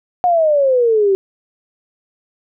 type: exponential sweep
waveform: sine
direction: down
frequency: 730 to 380 Hz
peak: -10 dBFS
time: 0.24-1.15 s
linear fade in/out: 0 ms
effects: none